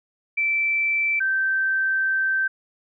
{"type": "tone pair in turn", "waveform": "sine", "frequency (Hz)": [2330, 1555.1], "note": ["D7", "G6"], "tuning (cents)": [-14, -14], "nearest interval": "perfect fifth", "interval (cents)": 700, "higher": "first", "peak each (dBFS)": -19, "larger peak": "neither", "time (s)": [[0.37, 1.2], [1.2, 2.48]], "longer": "second", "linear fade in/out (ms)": 10, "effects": []}